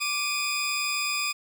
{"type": "tone pair together", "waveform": "20% pulse", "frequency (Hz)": [1171, 2481], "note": ["D6", "D#7"], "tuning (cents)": [-5, -6], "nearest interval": "octave + minor second", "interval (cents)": 1299, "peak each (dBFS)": [-27, -22], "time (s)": [0, 1.33], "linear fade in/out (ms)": 20, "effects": []}